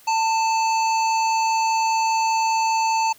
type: harmonic tone with a mistuned harmonic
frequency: 895 Hz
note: A5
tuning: 29 cents sharp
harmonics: 1 / 3 / 5 / 7 / 8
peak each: -18 / -28 / -32 / -35 / -36 dBFS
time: 0.07-3.13 s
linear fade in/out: 10 ms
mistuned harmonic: 3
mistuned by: -38 cents
effects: white hiss -51 dBFS RMS until 3.18 s